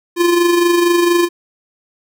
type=tone with amplitude modulation; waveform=square; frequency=346.6 Hz; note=F4; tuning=13 cents flat; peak=-9 dBFS; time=0.16-1.29 s; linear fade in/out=50 ms; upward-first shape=sine; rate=24.3 Hz; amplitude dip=45%; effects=none